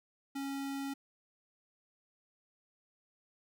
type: tone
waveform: square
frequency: 275.6 Hz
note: C#4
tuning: 10 cents flat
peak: -37 dBFS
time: 0.35-0.94 s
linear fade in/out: 10 ms
effects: none